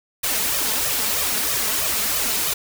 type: noise with flanger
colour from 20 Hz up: white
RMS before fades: -22 dBFS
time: 0.23-2.54 s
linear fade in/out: 10 ms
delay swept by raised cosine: 1.6 to 4.7 ms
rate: 3.1 Hz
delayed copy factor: +0.95
effects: none